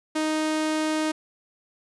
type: tone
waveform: sawtooth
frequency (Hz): 311.1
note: D#4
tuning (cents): 0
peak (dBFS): -19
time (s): 0.15-1.12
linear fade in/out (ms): 10
effects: resampled to 24000 Hz